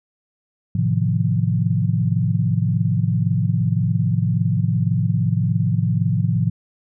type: chord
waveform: sine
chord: F dominant seventh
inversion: first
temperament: just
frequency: 109.13 / 130.96 / 157.15 / 174.61 Hz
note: A2 / C3 / Eb3 / F3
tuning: -14 / +2 / +18 / 0 cents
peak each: -20 / -22 / -23 / -22 dBFS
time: 0.75-6.5 s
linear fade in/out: 5 ms
effects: none